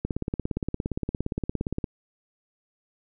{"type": "click train", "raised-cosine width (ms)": 3, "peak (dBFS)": -14, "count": 32, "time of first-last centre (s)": [0.05, 1.842], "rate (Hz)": 17.3, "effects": []}